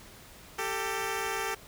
10% pulse tone pair together, 392 / 446.1 Hz, G4 / A4, 0 / +24 cents, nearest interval major second, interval 224 cents, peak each -25 dBFS, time 0.58-1.55 s, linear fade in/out 10 ms, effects pink hiss -51 dBFS RMS until 1.67 s

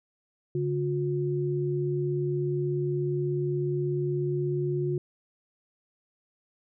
sine tone pair together, 142.51 / 359.1 Hz, C#3 / F4, +48 / +48 cents, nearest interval octave + major third, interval 1600 cents, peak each -28 dBFS, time 0.55-4.98 s, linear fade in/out 2 ms, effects none

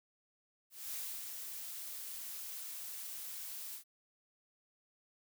blue noise with ADSR envelope, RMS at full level -41 dBFS, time 0.7-3.84 s, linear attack 230 ms, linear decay 310 ms, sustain -4 dB, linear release 96 ms, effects none

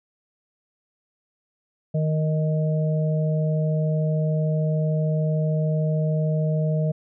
harmonic tone, 155.56 Hz, D#3, in tune, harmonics 1 / 3 / 4, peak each -20 / -32 / -29 dBFS, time 1.94-6.92 s, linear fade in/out 10 ms, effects none

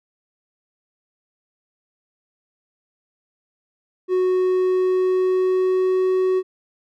triangle tone with pitch glide, 368.6 to 372.9 Hz, F#4 to F#4, -7 to +14 cents, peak -14 dBFS, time 4.08-6.43 s, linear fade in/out 50 ms, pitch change +21 cents, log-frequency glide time 4.21-6.12 s, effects none

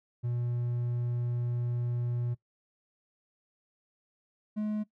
triangle tone pair in turn, 120.7 / 212.2 Hz, B2 / G#3, -39 / +38 cents, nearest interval minor seventh, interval 977 cents, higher second, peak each -27 dBFS, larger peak neither, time 0.23-2.35 / 4.56-4.84 s, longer first, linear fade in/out 20 ms, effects noise-tail reverb RT60 0.1 s tail -19 dB re dry

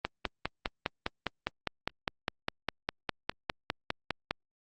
click train, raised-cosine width 0.3 ms, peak -13 dBFS, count 22, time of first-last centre 0.05-4.31 s, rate 4.93 Hz, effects Opus 32 kbps

